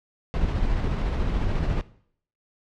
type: noise with tremolo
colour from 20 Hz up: brown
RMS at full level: -23 dBFS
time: 0.34-1.81 s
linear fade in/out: 0 ms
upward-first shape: square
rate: 14 Hz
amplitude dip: 25%
effects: noise-tail reverb RT60 0.6 s tail -18 dB re dry + low-pass 4000 Hz 12 dB/octave